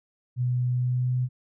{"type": "tone with pitch glide", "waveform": "sine", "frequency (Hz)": [124.3, 126.04], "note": ["B2", "B2"], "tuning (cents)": [12, 36], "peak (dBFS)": -22, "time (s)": [0.36, 1.29], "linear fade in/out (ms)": 50, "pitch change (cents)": 24, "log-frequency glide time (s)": [0.7, 1.16], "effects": []}